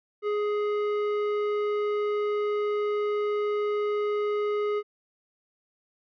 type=tone with hard clipping; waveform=sine; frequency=416.9 Hz; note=G#4; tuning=7 cents sharp; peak=-26 dBFS; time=0.22-4.83 s; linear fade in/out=50 ms; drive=18 dB; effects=low-pass 2000 Hz 12 dB/octave + MP3 96 kbps